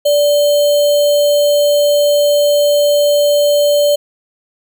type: tone with sample-and-hold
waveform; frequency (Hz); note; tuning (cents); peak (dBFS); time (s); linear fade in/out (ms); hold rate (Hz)
sine; 583; D5; -13; -8; 0.05-3.96; 10; 3675
effects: none